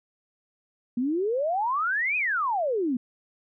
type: exponential two-way sweep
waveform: sine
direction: up then down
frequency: 233.1 to 2563 to 233.1 Hz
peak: -23 dBFS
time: 0.97-2.97 s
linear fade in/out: 5 ms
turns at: 2.17 s
effects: none